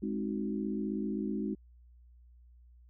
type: chord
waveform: sine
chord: Ab dominant seventh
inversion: none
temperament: equal with one note detuned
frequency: 207.7 / 263.3 / 311.1 / 370 Hz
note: Ab3 / C4 / Eb4 / Gb4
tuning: 0 / +11 / 0 / 0 cents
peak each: -34 / -39 / -38 / -40 dBFS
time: 0.02-1.55 s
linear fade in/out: 10 ms
effects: added 60 Hz sine -55 dBFS peak until 2.89 s